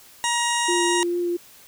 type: harmonic tone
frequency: 947 Hz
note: A#5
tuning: 27 cents sharp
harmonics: 1 / 2 / 3 / 4 / 6 / 7 / 8 / 9 / 10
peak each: -24 / -27 / -29 / -30 / -32 / -32 / -33 / -34 / -34 dBFS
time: 0.24-1.03 s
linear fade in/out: 0 ms
type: tone with vibrato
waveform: sine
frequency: 349.2 Hz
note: F4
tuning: in tune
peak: -21 dBFS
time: 0.68-1.37 s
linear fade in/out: 10 ms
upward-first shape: triangle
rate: 4.4 Hz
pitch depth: 13 cents each way
effects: white hiss -49 dBFS RMS until 1.67 s